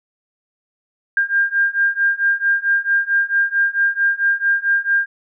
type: beating tone pair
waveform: sine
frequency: 1600 / 1604.5 Hz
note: G6 / G6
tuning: +35 / +40 cents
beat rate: 4.5 Hz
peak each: -18 / -17 dBFS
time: 1.17-5.06 s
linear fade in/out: 2 ms
effects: none